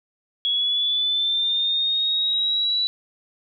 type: linear sweep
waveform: sine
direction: up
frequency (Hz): 3343 to 3951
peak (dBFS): -19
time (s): 0.45-2.87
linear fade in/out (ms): 0
effects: none